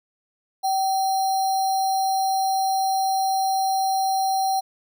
sine tone with sample-and-hold, 768 Hz, G5, 36 cents flat, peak -19 dBFS, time 0.63-4.61 s, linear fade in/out 20 ms, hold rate 4900 Hz, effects none

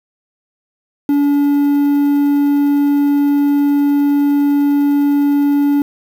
triangle tone with quantisation, 286.3 Hz, D4, 44 cents flat, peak -8 dBFS, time 1.09-5.82 s, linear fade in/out 2 ms, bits 6, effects none

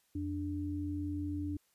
sine tone pair together, 87.4 / 294 Hz, F2 / D4, +2 / +2 cents, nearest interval octave + major sixth, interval 2100 cents, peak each -38 / -36 dBFS, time 0.15-1.57 s, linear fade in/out 5 ms, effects white hiss -73 dBFS RMS until 1.74 s + resampled to 32000 Hz

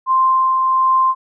sine tone with tremolo, 1046.5 Hz, C6, in tune, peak -10 dBFS, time 0.06-1.15 s, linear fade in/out 50 ms, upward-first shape triangle, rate 1.4 Hz, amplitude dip 30%, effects none

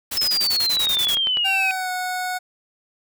white noise bursts, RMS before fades -27 dBFS, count 11, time 0.11-1.154 s, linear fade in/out 10 ms, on 74 ms, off 23 ms
sine exponential sweep, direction down, 5274 to 2489 Hz, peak -18 dBFS, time 0.17-1.71 s, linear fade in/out 0 ms
click train, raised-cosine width 0.3 ms, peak -14 dBFS, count 7, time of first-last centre 0.77-1.371 s, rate 9.98 Hz
25% pulse tone with pitch glide, 772 to 733.7 Hz, G5 to F#5, -27 to -15 cents, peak -20 dBFS, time 1.44-2.39 s, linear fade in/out 20 ms, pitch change -88 cents, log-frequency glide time 1.6-1.9 s
effects none

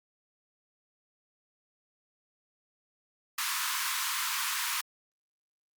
pink high-pass noise, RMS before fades -32 dBFS, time 3.38-4.81 s, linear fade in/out 5 ms, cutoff 940 Hz, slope 96 dB/octave, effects Opus 48 kbps

